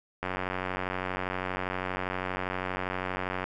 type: click train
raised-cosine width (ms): 0.5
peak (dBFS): -16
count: 298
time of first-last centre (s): 0.23-3.441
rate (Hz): 92.5
effects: none